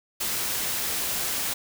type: noise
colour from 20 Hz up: white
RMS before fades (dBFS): -28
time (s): 0.2-1.54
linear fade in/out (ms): 10
effects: none